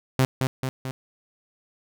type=tone with echo; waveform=sawtooth; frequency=130.81 Hz; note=C3; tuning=in tune; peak=-13 dBFS; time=0.19-0.25 s; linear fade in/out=0 ms; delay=220 ms; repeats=3; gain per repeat=-4 dB; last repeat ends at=0.91 s; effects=none